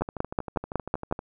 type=two click trains; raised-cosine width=1 ms; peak=-20 / -10 dBFS; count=16 / 7; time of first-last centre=0.01-1.191 / 0.02-1.125 s; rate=12.7 / 5.43 Hz; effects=none